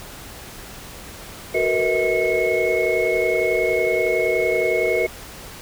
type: tone cluster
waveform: sine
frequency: 372.4 / 455.9 / 486.7 / 639 / 2184 Hz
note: F#4 / A#4 / B4 / D#5 / C#7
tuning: +11 / -39 / -25 / +46 / -26 cents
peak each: -23 dBFS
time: 1.54-5.07 s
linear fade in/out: 10 ms
effects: tanh soft clip ceiling -7 dBFS + pink hiss -38 dBFS RMS until 5.61 s